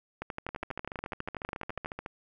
two click trains, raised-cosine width 0.5 ms, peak -20 / -22 dBFS, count 21 / 23, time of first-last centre 0.22-1.859 / 0.49-2.061 s, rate 12.2 / 14 Hz, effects none

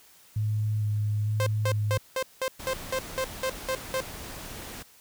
sine tone with vibrato, 106.1 Hz, G#2, 38 cents sharp, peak -24 dBFS, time 0.36-1.98 s, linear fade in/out 5 ms, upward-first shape square, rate 1.1 Hz, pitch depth 14 cents each way
sawtooth tone bursts, 523.3 Hz, C5, in tune, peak -22 dBFS, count 11, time 1.4-4.004 s, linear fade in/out 0 ms, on 64 ms, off 190 ms
pink noise, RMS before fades -40 dBFS, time 2.59-4.83 s, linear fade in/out 10 ms
effects white hiss -56 dBFS RMS until 5 s

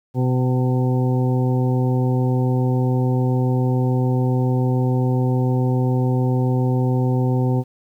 harmonic tone with a mistuned harmonic, 127 Hz, B2, 49 cents sharp, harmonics 1 / 2 / 3 / 4 / 6 / 7, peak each -17 / -23 / -27 / -29 / -33 / -34 dBFS, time 0.14-7.64 s, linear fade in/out 50 ms, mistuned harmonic 7, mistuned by +16 cents, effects 9-bit

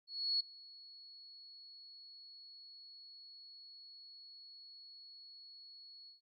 sine tone with ADSR envelope, 4365 Hz, C#8, 28 cents flat, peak -30 dBFS, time 0.07-6.21 s, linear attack 330 ms, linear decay 10 ms, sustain -23 dB, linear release 130 ms, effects Opus 48 kbps

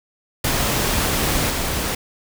pink noise with level steps, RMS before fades -20 / -23 dBFS, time 0.44-1.95 s, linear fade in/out 5 ms, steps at 1.5 s, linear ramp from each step 2 ms, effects none

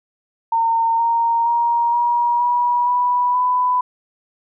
sine tone with pitch steps, 914 / 927.3 / 940.8 / 954.5 / 968.3 / 982.4 / 996.7 Hz, A#5 / A#5 / A#5 / A#5 / B5 / B5 / B5, -34 / -9 / +16 / +41 / -34 / -9 / +16 cents, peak -14 dBFS, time 0.52-3.81 s, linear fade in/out 5 ms, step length 470 ms, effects none

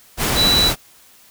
sine tone in noise, 3951 Hz, B7, in tune, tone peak -13 dBFS, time 0.35-0.72 s, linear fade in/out 50 ms, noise pink, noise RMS -19 dBFS, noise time 0.17-0.76 s, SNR +3 dB, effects white hiss -49 dBFS RMS until 1.3 s

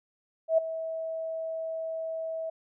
sine tone with ADSR envelope, 648 Hz, E5, 30 cents flat, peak -17 dBFS, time 0.48-2.5 s, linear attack 100 ms, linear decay 8 ms, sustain -14 dB, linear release 7 ms, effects none

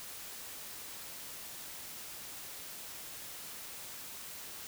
silence, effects white hiss -46 dBFS RMS until 4.67 s

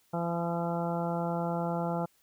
harmonic tone with a mistuned harmonic, 170 Hz, F3, 46 cents flat, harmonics 1 / 2 / 3 / 4 / 5 / 6 / 7 / 8, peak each -32 / -39 / -36 / -36 / -37 / -45 / -47 / -43 dBFS, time 0.13-2.06 s, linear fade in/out 10 ms, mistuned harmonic 7, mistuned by +40 cents, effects white hiss -68 dBFS RMS until 2.22 s

